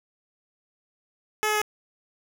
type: tone with pitch steps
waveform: 10% pulse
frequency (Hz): 428.1 / 425.4 / 422.7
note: A4 / G#4 / G#4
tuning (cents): -47 / +42 / +31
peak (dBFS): -14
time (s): 1.43-1.616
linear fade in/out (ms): 0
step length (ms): 62
effects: none